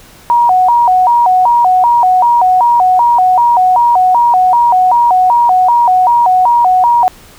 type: tone with vibrato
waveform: sine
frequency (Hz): 838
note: G#5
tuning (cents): +15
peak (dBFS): -5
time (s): 0.3-7.08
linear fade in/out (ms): 0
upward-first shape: square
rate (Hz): 2.6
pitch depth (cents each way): 220
effects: pink hiss -39 dBFS RMS until 7.38 s